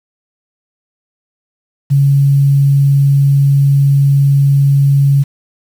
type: tone with quantisation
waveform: sine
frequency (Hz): 139.6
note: C#3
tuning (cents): +13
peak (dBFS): -6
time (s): 1.9-5.24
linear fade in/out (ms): 20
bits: 6
effects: none